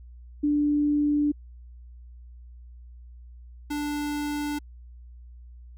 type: tone pair in turn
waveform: sine / square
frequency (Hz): 293.7 / 293.7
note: D4 / D4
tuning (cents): 0 / 0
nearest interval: unison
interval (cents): 0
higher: neither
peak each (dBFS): -20 / -28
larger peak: first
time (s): 0.43-1.32 / 3.7-4.59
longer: neither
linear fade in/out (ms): 10
effects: added 60 Hz sine -43 dBFS peak until 5.77 s